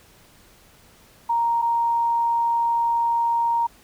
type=tone pair in turn; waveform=sine; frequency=933 / 933 Hz; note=A#5 / A#5; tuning=+1 / +1 cents; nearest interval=unison; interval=0 cents; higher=neither; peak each=-18 dBFS; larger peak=neither; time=1.29-1.62 / 1.62-3.67 s; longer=second; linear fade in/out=10 ms; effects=pink hiss -53 dBFS RMS until 3.83 s